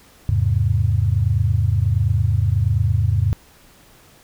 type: chord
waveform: sine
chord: E augmented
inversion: none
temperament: equal with one note detuned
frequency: 82.41 / 103.83 / 132.41 Hz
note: E2 / G#2 / B#2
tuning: 0 / 0 / +21 cents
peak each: -20 / -17 / -22 dBFS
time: 0.29-3.33 s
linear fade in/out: 0 ms
effects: pink hiss -50 dBFS RMS until 4.23 s